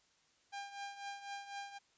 sawtooth tone with tremolo, 801 Hz, G5, 37 cents sharp, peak -37 dBFS, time 0.52-1.79 s, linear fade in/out 20 ms, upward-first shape triangle, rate 4 Hz, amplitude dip 75%, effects white hiss -72 dBFS RMS until 1.97 s + resampled to 16000 Hz

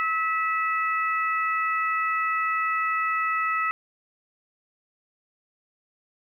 sine tone cluster, 1293 / 1962 / 2601 Hz, E6 / B6 / E7, -34 / -12 / -24 cents, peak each -24 / -28 / -33 dBFS, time 0-3.71 s, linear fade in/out 0 ms, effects 10-bit

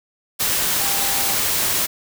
sine tone in noise, 793 Hz, G5, 20 cents sharp, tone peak -31 dBFS, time 0.78-1.35 s, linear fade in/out 20 ms, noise white, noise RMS -20 dBFS, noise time 0.39-1.87 s, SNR -14 dB, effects none

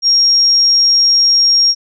sine tone, 5580 Hz, F8, 2 cents flat, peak -7 dBFS, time 0.02-1.75 s, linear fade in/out 50 ms, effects none

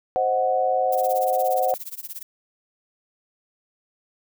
sine chord, C diminished, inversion none, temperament equal, 523.3 / 622.3 / 740 Hz, C5 / Eb5 / Gb5, 0 / 0 / 0 cents, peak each -23 / -27 / -21 dBFS, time 0.16-1.74 s, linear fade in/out 0 ms
violet noise with tremolo, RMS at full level -32 dBFS, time 0.92-2.23 s, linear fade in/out 5 ms, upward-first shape sine, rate 17 Hz, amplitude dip 95%
effects none

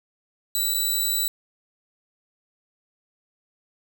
10% pulse tone with dropouts, 3951 Hz, B7, in tune, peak -14 dBFS, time 0.55-1.28 s, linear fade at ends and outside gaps 1 ms, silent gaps 0.74-0.745 s, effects none

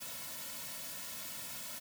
white noise with comb filter, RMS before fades -44 dBFS, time 0-1.8 s, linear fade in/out 20 ms, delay 2.5 ms, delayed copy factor -0.9, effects none

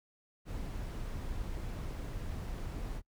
brown noise, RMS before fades -39 dBFS, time 0.45-3.02 s, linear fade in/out 50 ms, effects noise-tail reverb RT60 0.1 s tail -23 dB re dry

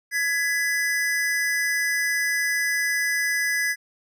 square tone pair together, 1678 / 1995.5 Hz, G#6 / B6, +17 / +17 cents, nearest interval minor third, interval 300 cents, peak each -25 dBFS, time 0.11-3.76 s, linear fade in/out 50 ms, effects resampled to 32000 Hz

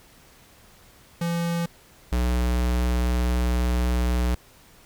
square tone pair in turn, 170 / 60.98 Hz, F3 / B1, -46 / -21 cents, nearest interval octave + tritone, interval 1775 cents, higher first, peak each -24 / -21 dBFS, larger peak second, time 1.21-1.66 / 2.12-4.35 s, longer second, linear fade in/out 5 ms, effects pink hiss -53 dBFS RMS until 4.85 s

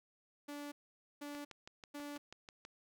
sawtooth tone bursts, 290 Hz, D4, 22 cents flat, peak -40 dBFS, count 3, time 0.48-2.18 s, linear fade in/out 10 ms, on 240 ms, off 490 ms
click train, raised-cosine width 0.2 ms, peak -33 dBFS, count 9, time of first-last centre 1.35-2.651 s, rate 6.15 Hz
effects none

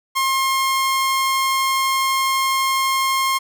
sawtooth tone, 1068 Hz, C6, 35 cents sharp, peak -13 dBFS, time 0.15-3.39 s, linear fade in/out 20 ms, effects none

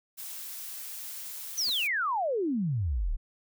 blue noise, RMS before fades -40 dBFS, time 0.17-1.88 s, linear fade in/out 20 ms
sine exponential sweep, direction down, 6272 to 30.87 Hz, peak -26 dBFS, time 1.57-3.17 s, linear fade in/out 20 ms
pink noise with exponential growth, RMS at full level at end -42 dBFS, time 1.59-1.7 s, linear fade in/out 5 ms, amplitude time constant 23 ms
effects none

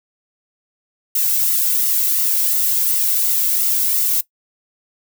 violet noise with flanger, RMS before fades -17 dBFS, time 1.15-4.21 s, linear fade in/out 5 ms, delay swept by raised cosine 1.2 to 1.71 ms, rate 2.8 Hz, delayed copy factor -0.5, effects noise-tail reverb RT60 0.1 s tail -19 dB re dry

